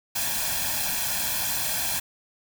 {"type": "noise with comb filter", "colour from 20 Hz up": "white", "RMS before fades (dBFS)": -27, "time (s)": [0.15, 2], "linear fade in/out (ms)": 10, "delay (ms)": 1.2, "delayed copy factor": 0.75, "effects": []}